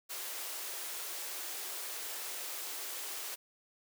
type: high-pass noise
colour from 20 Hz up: white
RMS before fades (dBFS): -41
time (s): 0.09-3.36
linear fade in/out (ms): 20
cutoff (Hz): 320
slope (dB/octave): 48
effects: none